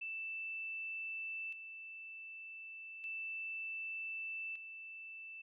sine tone with tremolo, 2651 Hz, E7, 9 cents sharp, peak -40 dBFS, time 0.01-5.42 s, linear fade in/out 10 ms, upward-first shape square, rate 0.33 Hz, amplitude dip 55%, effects none

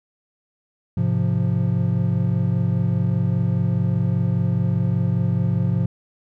triangle chord, F minor, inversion first, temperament equal with one note detuned, 105.82 / 130.81 / 174.61 Hz, Ab2 / C3 / F3, +33 / 0 / 0 cents, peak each -20 dBFS, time 0.97-5.86 s, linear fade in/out 5 ms, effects none

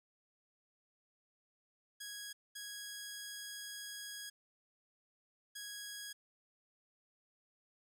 10% pulse tone bursts at uneven times, 1656 Hz, G#6, 5 cents flat, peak -36 dBFS, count 3, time 2-2.33 / 2.55-4.3 / 5.55-6.13 s, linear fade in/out 10 ms, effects none

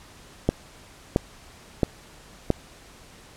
click train, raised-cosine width 2 ms, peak -5 dBFS, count 4, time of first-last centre 0.49-2.503 s, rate 1.49 Hz, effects pink hiss -49 dBFS RMS until 3.36 s + low-pass 10000 Hz 12 dB/octave

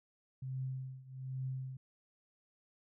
sine tone with tremolo, 131 Hz, C3, 2 cents sharp, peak -35 dBFS, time 0.42-1.77 s, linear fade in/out 5 ms, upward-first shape triangle, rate 1.2 Hz, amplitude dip 90%, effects none

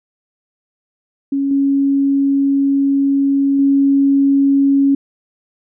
sine tone with level steps, 276.8 Hz, C#4, 2 cents flat, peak -14 / -11 / -9 dBFS, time 1.32-4.95 s, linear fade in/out 5 ms, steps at 1.51 / 3.59 s, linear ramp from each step 2 ms, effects none

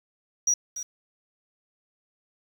sine tone with echo, 5780 Hz, F#8, 41 cents flat, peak -18 dBFS, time 0.47-0.54 s, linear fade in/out 5 ms, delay 290 ms, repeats 1, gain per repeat -13 dB, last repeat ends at 0.83 s, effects tanh soft clip ceiling -15 dBFS + 8-bit

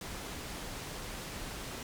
pink low-pass noise, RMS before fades -42 dBFS, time 0.01-1.83 s, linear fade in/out 2 ms, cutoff 11000 Hz, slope 12 dB/octave, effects none

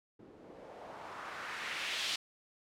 blue noise with low-pass filter sweep, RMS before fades -42 dBFS, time 0.19-2.16 s, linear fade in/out 5 ms, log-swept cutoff 290 to 3900 Hz, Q 1.6, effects none

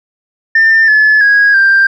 sine tone with pitch steps, 1796 / 1721.8 / 1650.7 / 1582.6 Hz, A6 / A6 / G#6 / G6, +35 / -38 / -11 / +16 cents, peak -3 dBFS, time 0.55-1.87 s, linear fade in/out 5 ms, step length 330 ms, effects tanh soft clip ceiling -2 dBFS

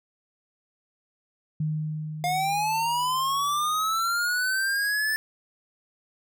sine tone with exponential decay, 154.3 Hz, D#3, 14 cents flat, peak -23 dBFS, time 1.6-4.18 s, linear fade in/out 5 ms, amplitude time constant 560 ms
square linear sweep, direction up, 703 to 1760 Hz, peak -24 dBFS, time 2.24-5.16 s, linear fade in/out 0 ms
effects none

